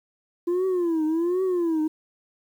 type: tone with vibrato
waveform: sine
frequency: 342.1 Hz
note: F4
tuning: 36 cents flat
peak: -18 dBFS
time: 0.47-1.88 s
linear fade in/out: 10 ms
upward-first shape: triangle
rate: 1.3 Hz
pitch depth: 190 cents each way
effects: tanh soft clip ceiling -20 dBFS + 9-bit